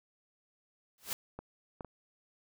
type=noise with exponential growth; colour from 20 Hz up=white; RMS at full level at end=-32 dBFS; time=0.98-1.13 s; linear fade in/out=1 ms; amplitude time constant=31 ms
type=clicks; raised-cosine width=1 ms; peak=-28 / -27 / -31 dBFS; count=3; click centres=1.39 / 1.808 / 1.847 s
effects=none